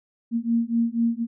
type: beating tone pair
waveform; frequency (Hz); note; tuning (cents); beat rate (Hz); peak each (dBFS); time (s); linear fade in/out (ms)
sine; 230.1 / 234.2; A#3 / A#3; -22 / +8; 4.1; -23; 0.31-1.27; 50
effects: none